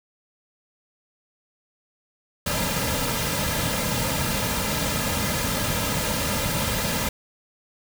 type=noise with comb filter; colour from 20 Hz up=pink; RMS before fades=-25 dBFS; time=2.46-7.09 s; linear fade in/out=5 ms; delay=2.7 ms; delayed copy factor=-0.65; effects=none